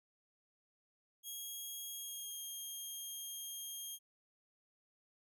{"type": "tone with pitch glide", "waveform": "5% pulse", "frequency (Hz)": [3277, 3226], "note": ["G#7", "G7"], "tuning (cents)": [-24, 49], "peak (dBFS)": -36, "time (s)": [1.23, 3.99], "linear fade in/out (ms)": 50, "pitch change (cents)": -27, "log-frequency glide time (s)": [1.91, 2.42], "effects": []}